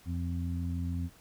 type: harmonic tone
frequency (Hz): 86.3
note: F2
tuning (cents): -20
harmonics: 1 / 2 / 3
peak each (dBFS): -32 / -38 / -39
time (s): 0.05-1.1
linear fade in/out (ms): 50
effects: pink hiss -59 dBFS RMS until 1.2 s